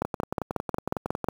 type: two click trains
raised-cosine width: 1 ms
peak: -11 / -14 dBFS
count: 8 / 14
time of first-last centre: 0.02-1.286 / 0.05-1.243 s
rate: 5.53 / 10.9 Hz
effects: high-pass 80 Hz 12 dB/octave + 7-bit